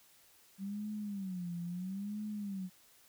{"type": "tone with vibrato", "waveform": "sine", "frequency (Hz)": 191, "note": "G3", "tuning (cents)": -45, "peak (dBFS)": -37, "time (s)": [0.58, 2.7], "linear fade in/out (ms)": 50, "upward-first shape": "sine", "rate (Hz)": 0.75, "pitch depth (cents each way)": 180, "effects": ["white hiss -64 dBFS RMS until 3.08 s"]}